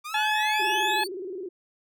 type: exponential sweep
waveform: sawtooth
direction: up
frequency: 1174.7 to 4628 Hz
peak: -30 dBFS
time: 0.04-1.08 s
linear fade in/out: 20 ms
type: harmonic tone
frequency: 855 Hz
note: A5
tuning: 50 cents flat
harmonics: 1 / 2 / 3 / 4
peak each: -25 / -28 / -30 / -31 dBFS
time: 0.14-1.04 s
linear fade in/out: 5 ms
type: tone with vibrato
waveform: sine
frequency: 374.7 Hz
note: F#4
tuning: 22 cents sharp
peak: -32 dBFS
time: 0.59-1.49 s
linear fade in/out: 10 ms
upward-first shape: square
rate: 19 Hz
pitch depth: 100 cents each way
effects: none